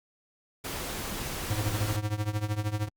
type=noise; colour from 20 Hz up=pink; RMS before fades=-35 dBFS; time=0.64-1.97 s; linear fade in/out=10 ms
type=tone with tremolo; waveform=square; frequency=105.4 Hz; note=G#2; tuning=26 cents sharp; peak=-25 dBFS; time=1.5-2.89 s; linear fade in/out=10 ms; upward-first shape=triangle; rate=13 Hz; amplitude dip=90%
effects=Opus 48 kbps